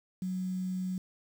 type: tone with quantisation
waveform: sine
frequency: 185 Hz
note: F#3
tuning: in tune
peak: -31 dBFS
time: 0.22-0.98 s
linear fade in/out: 2 ms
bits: 9
effects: none